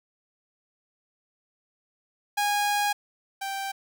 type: tone pair in turn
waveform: sawtooth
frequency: 822 / 783.1 Hz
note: G#5 / G5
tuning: -18 / -2 cents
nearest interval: minor second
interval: 84 cents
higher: first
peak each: -19 / -26 dBFS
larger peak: first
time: 2.37-2.93 / 3.41-3.72 s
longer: first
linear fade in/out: 10 ms
effects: none